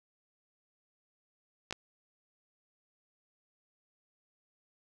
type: clicks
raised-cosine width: 0.2 ms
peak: -19 dBFS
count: 2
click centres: 1.709 / 1.726 s
effects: none